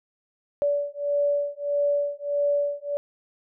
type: beating tone pair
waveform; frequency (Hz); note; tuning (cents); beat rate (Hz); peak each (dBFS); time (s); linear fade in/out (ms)
sine; 575 / 576.6; D5 / D5; -37 / -32; 1.6; -25; 0.62-2.97; 0
effects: none